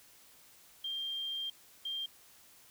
sine tone bursts at uneven times, 3187 Hz, G7, 28 cents sharp, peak -35 dBFS, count 2, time 0.84-1.5 / 1.85-2.06 s, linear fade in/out 5 ms, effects white hiss -60 dBFS RMS until 2.7 s

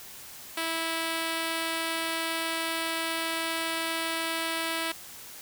5% pulse tone, 327.5 Hz, E4, 11 cents flat, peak -17 dBFS, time 0.57-4.92 s, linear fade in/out 5 ms, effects white hiss -45 dBFS RMS until 5.41 s

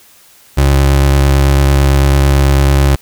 30% pulse tone with vibrato, 69.1 Hz, C#2, 5 cents flat, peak -4 dBFS, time 0.57-2.96 s, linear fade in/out 10 ms, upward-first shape sine, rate 8.9 Hz, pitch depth 15 cents each way, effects white hiss -44 dBFS RMS until 3.01 s

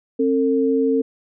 sine tone pair together, 267.8 / 451.2 Hz, C4 / A4, +40 / +44 cents, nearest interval major sixth, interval 904 cents, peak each -18 dBFS, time 0.19-1.02 s, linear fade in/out 10 ms, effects none

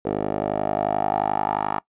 10% pulse tone with band-pass filter sweep, 51.4 Hz, G#1, 17 cents flat, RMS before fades -24 dBFS, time 0.05-1.8 s, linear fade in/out 5 ms, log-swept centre 480 to 990 Hz, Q 4.4, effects noise-tail reverb RT60 0.1 s tail -23 dB re dry + resampled to 8000 Hz

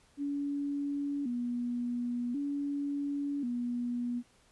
sine tone with vibrato, 262.4 Hz, C4, 5 cents sharp, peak -31 dBFS, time 0.17-4.23 s, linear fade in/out 50 ms, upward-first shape square, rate 0.46 Hz, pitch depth 140 cents each way, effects pink hiss -65 dBFS RMS until 4.51 s + resampled to 24000 Hz

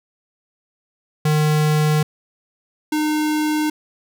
square tone pair in turn, 152.5 / 305 Hz, D#3 / D#4, -34 / -34 cents, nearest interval octave, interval 1200 cents, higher second, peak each -15 / -18 dBFS, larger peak first, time 1.25-2.03 / 2.92-3.7 s, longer neither, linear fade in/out 5 ms, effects none

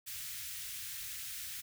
white band-stop noise, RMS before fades -43 dBFS, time 0.06-1.62 s, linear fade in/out 20 ms, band 130 to 1600 Hz, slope 24 dB/octave, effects none

